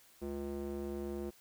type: tone with band-pass filter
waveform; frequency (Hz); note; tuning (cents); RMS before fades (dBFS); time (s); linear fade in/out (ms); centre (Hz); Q
square; 70.4; C#2; +27; -40; 0.21-1.31; 20; 350; 2
effects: white hiss -63 dBFS RMS until 1.4 s